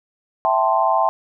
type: chord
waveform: sine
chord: A minor seventh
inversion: second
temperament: equal with one note detuned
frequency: 659.3 / 780.8 / 880 / 1046.5 Hz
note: E5 / G5 / A5 / C6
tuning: 0 / -7 / 0 / 0 cents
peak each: -20 dBFS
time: 0.45-1.09 s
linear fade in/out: 0 ms
effects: none